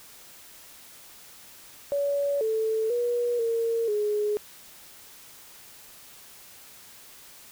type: tone with pitch steps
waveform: sine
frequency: 567 / 441 / 481.3 / 459.4 / 418.3 Hz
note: C#5 / A4 / B4 / A#4 / G#4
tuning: +39 / +4 / -45 / -25 / +12 cents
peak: -23 dBFS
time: 1.92-4.37 s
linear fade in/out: 0 ms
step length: 490 ms
effects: white hiss -49 dBFS RMS until 7.51 s